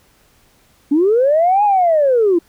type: linear two-way sweep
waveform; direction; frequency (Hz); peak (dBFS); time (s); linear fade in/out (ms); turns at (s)
sine; up then down; 272.5 to 844 to 324.5; -9; 0.91-2.39; 10; 1.64
effects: tanh soft clip ceiling -5 dBFS + pink hiss -54 dBFS RMS until 2.48 s